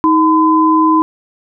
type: tone pair together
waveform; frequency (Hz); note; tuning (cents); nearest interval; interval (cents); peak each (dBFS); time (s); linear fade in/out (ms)
sine; 316.4 / 1015; D#4 / B5; +29 / +47; octave + minor sixth; 2018; -10; 0.04-1.02; 0
effects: none